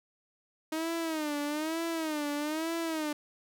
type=tone with vibrato; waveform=sawtooth; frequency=311.1 Hz; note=D#4; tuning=in tune; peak=-27 dBFS; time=0.72-3.13 s; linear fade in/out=5 ms; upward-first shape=sine; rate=1.1 Hz; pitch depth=120 cents each way; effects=none